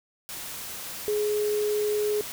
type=tone in noise; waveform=sine; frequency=420 Hz; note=G#4; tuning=19 cents sharp; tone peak=-23 dBFS; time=1.08-2.21 s; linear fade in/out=0 ms; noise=white; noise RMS=-37 dBFS; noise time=0.29-2.32 s; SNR=+11 dB; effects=none